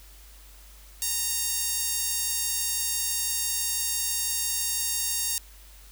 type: tone with high-pass filter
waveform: sawtooth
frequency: 926 Hz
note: A#5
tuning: 12 cents flat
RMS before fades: -28 dBFS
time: 1.02-5.38 s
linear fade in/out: 0 ms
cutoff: 6800 Hz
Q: 0.99
effects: added 50 Hz sine -48 dBFS peak until 5.91 s + white hiss -53 dBFS RMS until 5.91 s